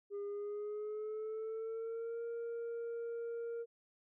sine tone with pitch glide, 405.6 to 465.9 Hz, G#4 to A#4, -41 to -1 cents, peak -36 dBFS, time 0.1-3.66 s, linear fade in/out 50 ms, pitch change +240 cents, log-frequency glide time 0.24-2.23 s, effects tanh soft clip ceiling -38 dBFS

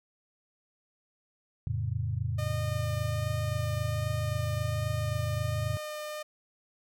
sine chord, F augmented, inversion none, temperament equal with one note detuned, 87.31 / 111.09 / 138.59 Hz, F2 / A2 / C#3, 0 / +17 / 0 cents, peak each -34 / -31 / -35 dBFS, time 1.67-5.77 s, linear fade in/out 0 ms
sawtooth tone with vibrato, 608 Hz, D#5, 40 cents flat, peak -32 dBFS, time 2.38-6.23 s, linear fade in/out 10 ms, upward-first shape sine, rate 1.3 Hz, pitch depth 9 cents each way
effects none

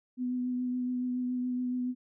sine tone with vibrato, 249.7 Hz, B3, 19 cents sharp, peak -29 dBFS, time 0.17-1.95 s, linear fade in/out 50 ms, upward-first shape triangle, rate 7.1 Hz, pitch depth 18 cents each way, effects none

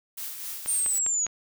blue noise with tremolo, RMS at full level -34 dBFS, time 0.17-0.99 s, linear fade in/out 10 ms, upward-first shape triangle, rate 3.9 Hz, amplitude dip 50%
click train, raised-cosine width 0.3 ms, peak -20 dBFS, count 4, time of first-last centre 0.66-1.266 s, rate 4.95 Hz
sine linear sweep, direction down, 8990 to 6645 Hz, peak -23 dBFS, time 0.67-1.27 s, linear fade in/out 20 ms
effects none

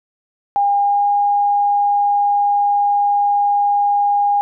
sine tone with pitch glide, 808 to 814.6 Hz, G#5 to G#5, -48 to -34 cents, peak -12 dBFS, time 0.56-4.41 s, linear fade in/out 0 ms, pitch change +14 cents, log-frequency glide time 0.78-1.07 s, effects none

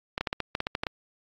clicks, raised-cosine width 0.3 ms, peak -12 dBFS, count 11, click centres 0.179 / 0.21 / 0.272 / 0.329 / 0.403 / 0.551 / 0.604 / 0.669 / 0.751 / 0.835 / 0.868 s, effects AAC 64 kbps

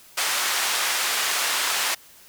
pink band-pass noise, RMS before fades -24 dBFS, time 0.17-1.95 s, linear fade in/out 10 ms, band 1100 to 12000 Hz, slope 12 dB/octave, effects white hiss -50 dBFS RMS until 2.28 s

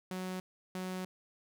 sawtooth tone bursts at uneven times, 185 Hz, F#3, in tune, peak -33 dBFS, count 2, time 0.11-0.4 / 0.75-1.05 s, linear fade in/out 2 ms, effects none

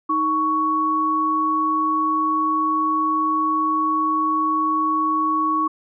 sine tone pair together, 312.9 / 1115 Hz, D#4 / C#6, +10 / +10 cents, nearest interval octave + minor seventh, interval 2200 cents, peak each -24 / -18 dBFS, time 0.09-5.68 s, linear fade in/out 10 ms, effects none

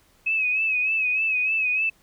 sine tone with vibrato, 2559 Hz, D#7, 48 cents sharp, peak -20 dBFS, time 0.26-1.9 s, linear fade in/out 10 ms, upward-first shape sine, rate 3.3 Hz, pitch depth 60 cents each way, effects pink hiss -60 dBFS RMS until 2.02 s

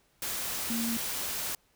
sine tone in noise, 230.8 Hz, A#3, 17 cents flat, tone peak -30 dBFS, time 0.7-0.97 s, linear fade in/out 2 ms, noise white, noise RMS -34 dBFS, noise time 0.22-1.55 s, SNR +1 dB, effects pink hiss -68 dBFS RMS until 1.75 s

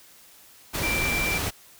sine tone in noise, 2349 Hz, D7, in tune, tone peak -25 dBFS, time 0.82-1.39 s, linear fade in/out 20 ms, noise pink, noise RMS -28 dBFS, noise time 0.73-1.51 s, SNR 0 dB, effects white hiss -52 dBFS RMS until 1.79 s

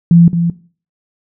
sine tone with echo, 170 Hz, F3, 46 cents flat, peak -3 dBFS, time 0.11-0.28 s, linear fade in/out 2 ms, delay 220 ms, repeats 1, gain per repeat -8 dB, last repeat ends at 0.5 s, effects noise-tail reverb RT60 0.4 s tail -17 dB re dry

